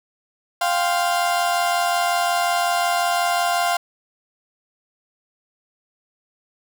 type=chord; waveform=35% pulse; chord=F suspended second; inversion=none; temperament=equal; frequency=698.5 / 784 / 1046.5 Hz; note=F5 / G5 / C6; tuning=0 / 0 / 0 cents; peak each=-18 / -24 / -24 dBFS; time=0.61-3.77 s; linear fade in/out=5 ms; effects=none